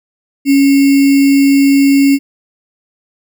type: tone with sample-and-hold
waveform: sine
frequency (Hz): 277.2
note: C#4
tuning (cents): 0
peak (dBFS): -5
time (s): 0.45-2.19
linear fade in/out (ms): 50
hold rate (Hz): 2450
effects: none